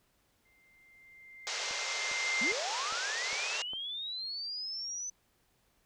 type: tone with exponential growth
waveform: sine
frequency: 2093 Hz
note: C7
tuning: in tune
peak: -27 dBFS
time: 0.45-2.52 s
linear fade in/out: 5 ms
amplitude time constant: 450 ms
type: band-pass noise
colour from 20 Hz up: white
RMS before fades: -37 dBFS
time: 1.47-3.62 s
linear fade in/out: 0 ms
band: 420 to 6700 Hz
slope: 48 dB/octave
type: click train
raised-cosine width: 1 ms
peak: -34 dBFS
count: 6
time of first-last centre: 1.71-3.734 s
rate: 2.47 Hz
type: linear sweep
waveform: sine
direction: up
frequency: 194.9 to 6080 Hz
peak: -36 dBFS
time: 2.41-5.1 s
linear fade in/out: 5 ms
effects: pink hiss -72 dBFS RMS until 5.85 s